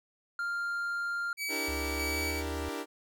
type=tone; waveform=triangle; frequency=1396.9 Hz; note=F6; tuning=in tune; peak=-29 dBFS; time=0.39-1.33 s; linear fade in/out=2 ms
type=tone with tremolo; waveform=sawtooth; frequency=2283 Hz; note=D7; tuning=50 cents flat; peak=-29 dBFS; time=1.37-2.44 s; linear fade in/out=50 ms; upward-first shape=square; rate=1.6 Hz; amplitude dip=35%
type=chord; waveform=sawtooth; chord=E half-diminished seventh; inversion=third; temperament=equal; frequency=293.7 / 329.6 / 392 / 466.2 Hz; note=D4 / E4 / G4 / Bb4; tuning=0 / 0 / 0 / 0 cents; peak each=-35 / -38 / -37 / -37 dBFS; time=1.48-2.86 s; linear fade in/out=50 ms
type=tone with pitch glide; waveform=sine; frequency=69.3 to 76.01 Hz; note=C#2 to D#2; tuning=0 to -40 cents; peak=-36 dBFS; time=1.68-2.69 s; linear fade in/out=5 ms; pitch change=+160 cents; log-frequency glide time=2.08-2.2 s
effects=none